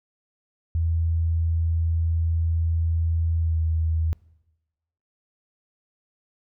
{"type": "tone with pitch glide", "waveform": "sine", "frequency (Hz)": [82.4, 80.66], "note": ["E2", "E2"], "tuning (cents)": [0, -37], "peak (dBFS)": -20, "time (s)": [0.75, 4.13], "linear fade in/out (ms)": 0, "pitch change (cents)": -37, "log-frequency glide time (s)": [3.39, 3.58], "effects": ["noise-tail reverb RT60 1.0 s tail -23 dB re dry"]}